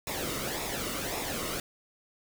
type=noise with flanger; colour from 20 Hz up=pink; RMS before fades=-34 dBFS; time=0.07-1.6 s; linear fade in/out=2 ms; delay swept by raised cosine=0.65 to 1.24 ms; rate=1.8 Hz; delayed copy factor=-0.6; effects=none